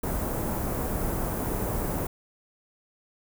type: band-stop noise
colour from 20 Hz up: pink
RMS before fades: -29 dBFS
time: 0.03-2.07 s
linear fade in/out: 5 ms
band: 970 to 14000 Hz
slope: 12 dB/octave
effects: none